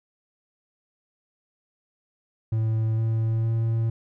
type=tone with pitch steps; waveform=triangle; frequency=111 / 112.29 / 113.59 Hz; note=A2 / A2 / A#2; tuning=+16 / +36 / -44 cents; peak=-19 dBFS; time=2.52-3.9 s; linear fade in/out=5 ms; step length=460 ms; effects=none